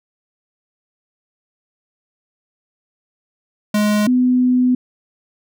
square / sine tone pair in turn, 209.5 / 251 Hz, G#3 / B3, +15 / +28 cents, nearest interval minor third, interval 313 cents, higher second, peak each -14 / -11 dBFS, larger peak second, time 3.74-4.07 / 4.07-4.75 s, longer second, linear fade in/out 5 ms, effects none

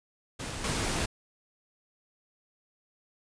pink noise with level steps, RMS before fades -37 / -30 dBFS, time 0.39-1.06 s, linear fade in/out 10 ms, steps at 0.64 s, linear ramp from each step 2 ms, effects resampled to 22050 Hz

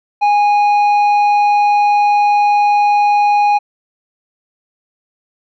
sine tone with tanh clipping, 825 Hz, G#5, 12 cents flat, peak -10 dBFS, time 0.21-3.59 s, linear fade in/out 20 ms, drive 7 dB, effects none

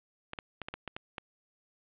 clicks, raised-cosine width 0.3 ms, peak -21 dBFS, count 8, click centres 0.334 / 0.388 / 0.617 / 0.685 / 0.74 / 0.877 / 0.965 / 1.182 s, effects resampled to 8000 Hz + 9-bit

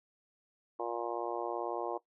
harmonic tone, 118.1 Hz, A#2, 23 cents sharp, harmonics 3 / 4 / 5 / 6 / 7 / 8 / 9, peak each -39 / -40 / -41 / -42 / -42 / -43 / -44 dBFS, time 0.79-1.98 s, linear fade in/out 10 ms, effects noise-tail reverb RT60 0.1 s tail -17 dB re dry

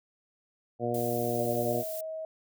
harmonic tone, 119.6 Hz, A#2, 45 cents sharp, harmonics 1 / 2 / 3 / 4 / 5 / 6, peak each -36 / -35 / -35 / -33 / -34 / -35 dBFS, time 0.79-1.84 s, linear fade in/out 50 ms
violet noise, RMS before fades -40 dBFS, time 0.94-2.01 s, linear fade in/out 5 ms
sine tone with pitch glide, 587.3 to 636.8 Hz, D5 to D#5, 0 to +40 cents, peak -34 dBFS, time 1.39-2.25 s, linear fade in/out 2 ms, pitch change +140 cents, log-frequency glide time 1.68-1.76 s
effects none

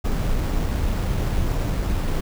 brown noise with sample-and-hold, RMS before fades -22 dBFS, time 0.04-2.21 s, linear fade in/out 10 ms, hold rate 6300 Hz, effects none

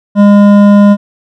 sine tone with hard clipping, 203.7 Hz, G#3, 33 cents flat, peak -3 dBFS, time 0.15-0.97 s, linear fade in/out 50 ms, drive 11 dB, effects none

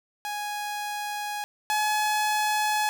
sawtooth tone pair in turn, 830.6 / 848.5 Hz, G#5 / G#5, 0 / +37 cents, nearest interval unison, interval 37 cents, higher second, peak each -26 / -19 dBFS, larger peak second, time 0.25-1.44 / 1.7-2.89 s, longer neither, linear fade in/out 0 ms, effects none

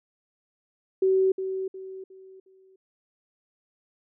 sine tone with echo, 380 Hz, F#4, 46 cents sharp, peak -18 dBFS, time 1.02-1.32 s, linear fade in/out 5 ms, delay 360 ms, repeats 4, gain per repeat -9 dB, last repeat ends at 2.76 s, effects none

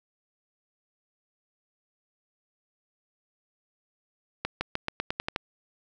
accelerating click train, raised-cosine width 0.3 ms, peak -12 dBFS, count 9, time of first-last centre 4.45-5.361 s, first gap 160 ms, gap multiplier 0.9, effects none

